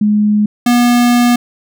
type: tone pair in turn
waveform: sine / square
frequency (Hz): 209.7 / 241.9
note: G#3 / B3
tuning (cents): +17 / -36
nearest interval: major second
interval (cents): 247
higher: second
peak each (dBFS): -8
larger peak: neither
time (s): 0.01-0.46 / 0.66-1.36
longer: second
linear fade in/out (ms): 5
effects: none